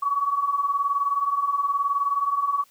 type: beating tone pair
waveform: sine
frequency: 1115 / 1134 Hz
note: C#6 / C#6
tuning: +10 / +39 cents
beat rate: 19 Hz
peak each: -27 / -22 dBFS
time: 0.02-2.64 s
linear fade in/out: 10 ms
effects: white hiss -59 dBFS RMS until 2.7 s